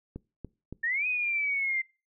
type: clicks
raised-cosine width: 3 ms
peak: -25 dBFS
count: 3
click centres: 0.16 / 0.447 / 0.726 s
type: exponential two-way sweep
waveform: sine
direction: up then down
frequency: 1776 to 2523 to 2080 Hz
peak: -26 dBFS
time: 0.83-1.82 s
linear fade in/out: 10 ms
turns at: 1.07 s
effects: noise-tail reverb RT60 0.3 s tail -23 dB re dry